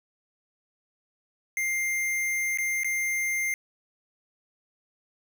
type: tone with dropouts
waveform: square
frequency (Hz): 2100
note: C7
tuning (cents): +6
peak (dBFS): -26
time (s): 1.57-3.54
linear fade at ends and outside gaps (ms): 1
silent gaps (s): 2.574-2.585 / 2.834-2.845
effects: none